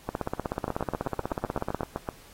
two click trains, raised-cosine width 1 ms, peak -14 / -15 dBFS, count 29 / 12, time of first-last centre 0.09-1.808 / 0.68-2.088 s, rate 16.3 / 7.81 Hz, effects pink hiss -53 dBFS RMS until 2.33 s + AAC 48 kbps

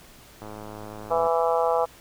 click train, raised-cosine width 1 ms, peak -25 dBFS, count 91, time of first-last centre 0.42-1.269 s, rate 106 Hz
harmonic tone, 165.9 Hz, E3, 11 cents sharp, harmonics 3 / 4 / 5 / 6 / 7 / 8, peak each -24 / -25 / -26 / -30 / -30 / -35 dBFS, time 1.1-1.86 s, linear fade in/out 20 ms
effects pink hiss -50 dBFS RMS until 2 s

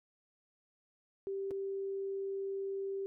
sine tone with dropouts, 391.1 Hz, G4, 4 cents flat, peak -35 dBFS, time 1.27-3.06 s, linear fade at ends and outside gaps 0 ms, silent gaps 1.508-1.513 s, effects none

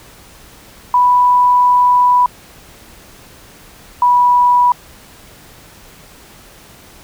sine tone pair in turn, 987 / 979.6 Hz, B5 / B5, -1 / -14 cents, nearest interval unison, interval 13 cents, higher first, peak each -7 dBFS, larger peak neither, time 0.94-2.26 / 4.02-4.72 s, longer first, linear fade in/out 2 ms, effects pink hiss -41 dBFS RMS until 7.03 s

